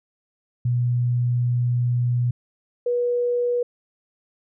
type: tone pair in turn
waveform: sine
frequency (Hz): 122 / 485.2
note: B2 / B4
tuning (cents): -21 / -31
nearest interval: 2 octaves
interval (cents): 2390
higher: second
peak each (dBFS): -18 / -19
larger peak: first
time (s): 0.65-2.31 / 2.86-3.63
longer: first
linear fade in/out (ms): 5
effects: none